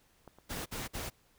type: clicks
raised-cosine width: 1 ms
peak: -35 / -40 dBFS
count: 2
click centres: 0.277 / 0.386 s
type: noise bursts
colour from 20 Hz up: pink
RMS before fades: -39 dBFS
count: 3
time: 0.49-1.102 s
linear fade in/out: 20 ms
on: 170 ms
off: 51 ms
effects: pink hiss -68 dBFS RMS until 1.38 s